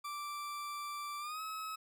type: tone with pitch glide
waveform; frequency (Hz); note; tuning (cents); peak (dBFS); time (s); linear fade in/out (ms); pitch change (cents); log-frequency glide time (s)
40% pulse; 1171 to 1284.4; D6 to E6; -5 to -45; -39; 0.04-1.76; 10; +160; 1.19-1.41
effects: none